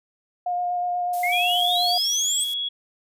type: tone with vibrato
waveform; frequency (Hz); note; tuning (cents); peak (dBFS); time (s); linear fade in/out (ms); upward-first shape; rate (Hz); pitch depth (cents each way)
sine; 712; F5; +33; -22; 0.46-1.98; 5; square; 8.2; 9
type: noise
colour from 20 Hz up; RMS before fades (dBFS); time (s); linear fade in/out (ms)
violet; -34; 1.13-2.54; 5
type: exponential sweep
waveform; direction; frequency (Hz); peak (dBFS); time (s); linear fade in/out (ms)
sine; up; 2076 to 8370; -22; 1.23-2.44; 5
type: tone with pitch glide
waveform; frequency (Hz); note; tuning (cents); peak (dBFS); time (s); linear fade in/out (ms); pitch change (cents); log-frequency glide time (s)
sine; 3322 to 3345; G#7 to G#7; 0 to +12; -24; 1.32-2.69; 10; +12; 1.48-2.56
effects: resampled to 32000 Hz